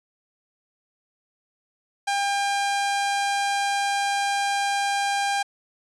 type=tone; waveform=sawtooth; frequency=801 Hz; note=G5; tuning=37 cents sharp; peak=-18 dBFS; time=2.07-5.43 s; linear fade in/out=10 ms; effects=resampled to 22050 Hz